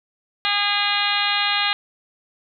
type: harmonic tone with a mistuned harmonic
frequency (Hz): 408.3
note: G#4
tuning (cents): -29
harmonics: 2 / 3 / 4 / 5 / 6 / 7 / 8 / 9 / 10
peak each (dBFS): -27 / -27 / -27 / -27 / -27 / -27 / -27 / -27 / -27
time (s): 0.45-1.73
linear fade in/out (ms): 0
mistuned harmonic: 8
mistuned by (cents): +25
effects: none